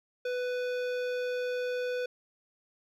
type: tone with hard clipping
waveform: sine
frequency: 496.7 Hz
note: B4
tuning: 10 cents sharp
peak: -32 dBFS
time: 0.25-2.06 s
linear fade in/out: 5 ms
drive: 15 dB
effects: none